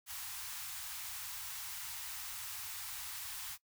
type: band-stop noise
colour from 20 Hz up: white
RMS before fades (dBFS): -44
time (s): 0.06-3.58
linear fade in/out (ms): 50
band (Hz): 120 to 780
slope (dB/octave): 48
effects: noise-tail reverb RT60 0.1 s tail -20 dB re dry